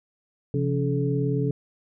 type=tone cluster; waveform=sine; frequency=134 / 172.5 / 282.3 / 429.6 Hz; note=C3 / F3 / C#4 / A4; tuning=+42 / -21 / +32 / -41 cents; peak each=-24 / -30 / -29 / -28 dBFS; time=0.54-1.51 s; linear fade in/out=2 ms; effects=none